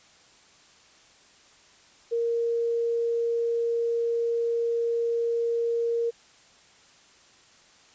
sine tone, 466.2 Hz, A#4, in tune, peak -23 dBFS, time 2.11-6.11 s, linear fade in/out 20 ms, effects white hiss -56 dBFS RMS until 7.94 s + resampled to 16000 Hz

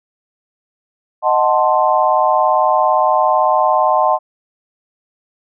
sine chord, D# diminished seventh, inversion none, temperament equal, 622.3 / 740 / 880 / 1046.5 Hz, D#5 / F#5 / A5 / C6, 0 / 0 / 0 / 0 cents, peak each -16 dBFS, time 1.22-4.19 s, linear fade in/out 50 ms, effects none

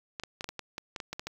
clicks, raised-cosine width 0.2 ms, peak -19 dBFS, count 12, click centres 0.198 / 0.236 / 0.409 / 0.443 / 0.49 / 0.593 / 0.781 / 0.962 / 1.002 / 1.13 / 1.195 / 1.27 s, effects 8-bit

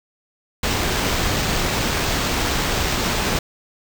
pink noise with sample-and-hold, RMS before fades -21 dBFS, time 0.63-3.39 s, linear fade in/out 5 ms, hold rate 11025 Hz, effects none

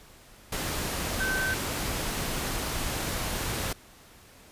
sine tone in noise, 1539 Hz, G6, 32 cents flat, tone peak -27 dBFS, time 1.2-1.54 s, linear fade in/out 5 ms, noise pink, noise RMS -31 dBFS, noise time 0.52-3.73 s, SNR +1 dB, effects pink hiss -53 dBFS RMS until 4.51 s + resampled to 32000 Hz

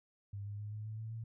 sine tone with pitch steps, 100.6 / 102.6 / 104.63 / 106.71 / 108.82 / 110.98 / 113.18 Hz, G2 / G#2 / G#2 / G#2 / A2 / A2 / A2, +45 / -21 / +13 / +47 / -19 / +15 / +49 cents, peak -40 dBFS, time 0.33-1.24 s, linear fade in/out 5 ms, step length 130 ms, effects none

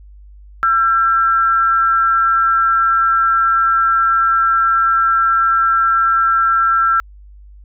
sine tone pair together, 1345.4 / 1600 Hz, E6 / G6, +35 / +35 cents, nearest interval minor third, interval 300 cents, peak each -11 / -20 dBFS, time 0.63-7 s, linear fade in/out 0 ms, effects added 50 Hz sine -37 dBFS peak until 7.64 s

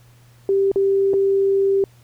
sine tone with dropouts, 392 Hz, G4, in tune, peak -14 dBFS, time 0.49-1.84 s, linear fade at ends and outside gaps 1 ms, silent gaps 0.716-0.759 / 1.134-1.139 s, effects added 120 Hz sine -48 dBFS peak until 2.03 s + pink hiss -56 dBFS RMS until 2.03 s

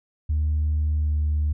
sine tone with pitch glide, 76.1 to 75.1 Hz, D#2 to D2, -38 to +39 cents, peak -18 dBFS, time 0.29-1.53 s, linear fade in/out 10 ms, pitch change -23 cents, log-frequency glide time 0.94-1.2 s, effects tanh soft clip ceiling -17 dBFS

